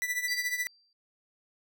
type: tone with tremolo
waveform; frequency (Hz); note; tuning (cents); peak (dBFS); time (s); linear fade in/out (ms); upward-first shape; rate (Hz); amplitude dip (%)
45% pulse; 1975.5; B6; 0; -26; 0.02-0.67; 0; triangle; 14; 80
type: tone with exponential decay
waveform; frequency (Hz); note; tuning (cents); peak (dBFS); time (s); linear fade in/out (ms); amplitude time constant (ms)
sine; 4699; D8; 0; -31; 0.28-0.93; 2; 140
effects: none